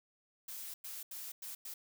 blue noise bursts at uneven times, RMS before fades -45 dBFS, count 5, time 0.48-0.74 / 0.84-1.03 / 1.11-1.32 / 1.42-1.55 / 1.65-1.74 s, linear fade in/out 5 ms, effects none

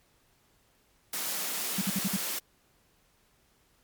white high-pass noise, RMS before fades -33 dBFS, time 1.13-2.39 s, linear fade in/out 5 ms, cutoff 160 Hz, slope 48 dB/octave
sine tone bursts, 192.5 Hz, G3, 31 cents flat, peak -26 dBFS, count 5, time 1.78-2.166 s, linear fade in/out 5 ms, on 34 ms, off 54 ms
effects pink hiss -67 dBFS RMS until 3.83 s + MP3 96 kbps

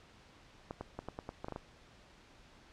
clicks, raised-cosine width 1 ms, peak -26 dBFS, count 10, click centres 0.709 / 0.81 / 0.99 / 1.086 / 1.189 / 1.291 / 1.445 / 1.484 / 1.523 / 1.561 s, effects pink hiss -60 dBFS RMS until 2.72 s + low-pass 5000 Hz 12 dB/octave

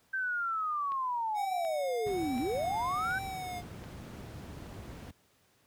sine linear two-way sweep, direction down then up, 1568 to 233.1 to 1568 Hz, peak -30 dBFS, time 0.13-3.19 s, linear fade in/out 10 ms, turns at 2.38 s
click train, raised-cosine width 0.3 ms, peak -33 dBFS, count 5, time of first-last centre 0.92-3.84 s, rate 1.37 Hz
square tone with vibrato, 740 Hz, F#5, in tune, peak -38 dBFS, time 1.34-3.63 s, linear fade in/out 50 ms, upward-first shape triangle, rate 1.2 Hz, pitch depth 89 cents each way
brown noise, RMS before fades -40 dBFS, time 2.06-5.11 s, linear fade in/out 5 ms
effects pink hiss -68 dBFS RMS until 5.66 s + high-pass 80 Hz 12 dB/octave

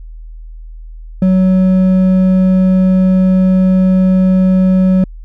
sine tone with hard clipping, 186.4 Hz, F#3, 13 cents sharp, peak -8 dBFS, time 1.22-5.04 s, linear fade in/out 2 ms, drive 5 dB, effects added 40 Hz sine -27 dBFS peak until 5.24 s

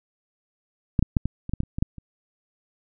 clicks, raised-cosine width 5 ms, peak -7 / -6 / -6 / -12 / -20 / -12 / -11 / -25 / -16 / -8 / -27 dBFS, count 11, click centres 0.992 / 1.026 / 1.168 / 1.256 / 1.494 / 1.536 / 1.604 / 1.634 / 1.785 / 1.825 / 1.983 s, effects none

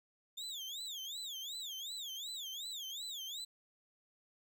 35% pulse tone with vibrato, 3520 Hz, A7, in tune, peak -40 dBFS, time 0.37-3.45 s, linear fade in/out 10 ms, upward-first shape sine, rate 2.7 Hz, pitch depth 230 cents each way, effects none

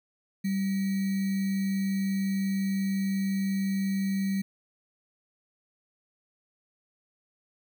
sine tone with sample-and-hold, 194.3 Hz, G3, 15 cents flat, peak -25 dBFS, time 0.44-4.42 s, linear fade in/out 10 ms, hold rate 2100 Hz, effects none

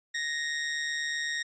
sawtooth tone with amplitude modulation, 1864.7 Hz, A#6, in tune, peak -24 dBFS, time 0.14-1.43 s, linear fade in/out 10 ms, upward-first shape sine, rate 148 Hz, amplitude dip 45%, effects resampled to 16000 Hz

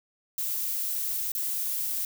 violet noise with dropouts, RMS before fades -30 dBFS, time 0.38-2.05 s, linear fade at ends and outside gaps 1 ms, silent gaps 1.319-1.35 s, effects none

